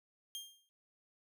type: tone with exponential decay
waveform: sawtooth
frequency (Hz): 3204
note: G7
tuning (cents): +37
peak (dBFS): -36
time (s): 0.35-0.69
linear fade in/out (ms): 0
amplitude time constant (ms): 73
effects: none